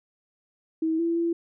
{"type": "tone with pitch steps", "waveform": "sine", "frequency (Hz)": [321.3, 335.4, 337.3], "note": ["E4", "E4", "E4"], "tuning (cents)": [-44, 30, 40], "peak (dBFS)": -22, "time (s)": [0.82, 1.33], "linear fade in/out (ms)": 5, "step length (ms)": 170, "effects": []}